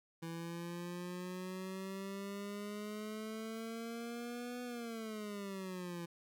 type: exponential two-way sweep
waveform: 25% pulse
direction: up then down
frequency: 164.81 to 246.9 to 168.9 Hz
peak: -38 dBFS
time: 0.22-6.06 s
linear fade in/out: 10 ms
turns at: 4.63 s
effects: none